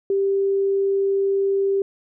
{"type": "tone", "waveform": "sine", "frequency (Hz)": 393, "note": "G4", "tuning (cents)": 4, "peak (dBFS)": -17, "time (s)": [0.1, 1.82], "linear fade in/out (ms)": 2, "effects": []}